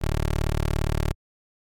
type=tone; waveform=15% pulse; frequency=37.33 Hz; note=D1; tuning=29 cents sharp; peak=-16 dBFS; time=0.01-1.13 s; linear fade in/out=20 ms; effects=AAC 64 kbps